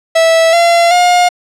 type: tone with pitch steps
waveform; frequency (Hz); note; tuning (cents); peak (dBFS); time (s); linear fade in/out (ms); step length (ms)
45% pulse; 655 / 683.2 / 712.6; E5 / F5 / F5; -11 / -38 / +35; -6; 0.15-1.29; 10; 380
effects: low-pass 8000 Hz 12 dB/octave